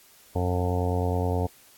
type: harmonic tone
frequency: 89.6 Hz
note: F2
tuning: 45 cents sharp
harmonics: 1 / 2 / 3 / 4 / 5 / 6 / 7 / 8 / 9 / 10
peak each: -25 / -34 / -33 / -40 / -31 / -35 / -40 / -34 / -39 / -38 dBFS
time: 0.35-1.47 s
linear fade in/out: 10 ms
effects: white hiss -55 dBFS RMS until 1.77 s + AAC 64 kbps